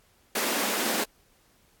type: high-pass noise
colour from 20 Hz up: pink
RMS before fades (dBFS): -28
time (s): 0.35-1.04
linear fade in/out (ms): 5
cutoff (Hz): 200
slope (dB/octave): 96
effects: pink hiss -63 dBFS RMS until 1.8 s + AAC 64 kbps